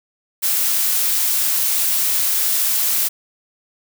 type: noise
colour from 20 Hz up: blue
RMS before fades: -18 dBFS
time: 0.42-3.09 s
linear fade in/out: 20 ms
effects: none